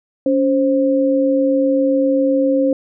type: tone pair together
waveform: sine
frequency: 280 / 527.6 Hz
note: C#4 / C5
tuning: +18 / +14 cents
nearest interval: major seventh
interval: 1096 cents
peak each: -15 dBFS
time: 0.26-2.73 s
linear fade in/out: 2 ms
effects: none